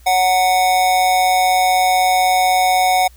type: tone with amplitude modulation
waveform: square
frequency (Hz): 740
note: F#5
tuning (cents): 0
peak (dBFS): -10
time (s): 0.06-3.08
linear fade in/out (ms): 10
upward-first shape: sine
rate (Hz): 184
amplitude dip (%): 55
effects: added 60 Hz sine -42 dBFS peak until 3.16 s + white hiss -52 dBFS RMS until 3.16 s